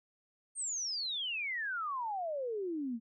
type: exponential sweep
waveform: sine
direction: down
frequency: 8870 to 219 Hz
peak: -34 dBFS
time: 0.55-3 s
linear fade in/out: 50 ms
effects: none